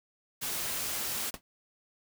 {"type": "noise", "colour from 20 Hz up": "white", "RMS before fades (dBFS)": -34, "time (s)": [0.41, 1.31], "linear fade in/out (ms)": 20}
{"type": "noise with exponential decay", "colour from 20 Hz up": "pink", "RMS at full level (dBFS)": -36, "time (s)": [1.34, 1.41], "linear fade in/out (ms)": 0, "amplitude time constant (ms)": 15}
{"effects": []}